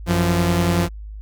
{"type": "tone pair together", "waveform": "sawtooth", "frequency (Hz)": [91.2, 172.16], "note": ["F#2", "F3"], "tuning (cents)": [-24, -25], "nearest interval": "major seventh", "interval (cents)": 1099, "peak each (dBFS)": [-16, -14], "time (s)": [0.06, 0.89], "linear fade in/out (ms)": 50, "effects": ["added 52 Hz sine -31 dBFS peak until 1.21 s"]}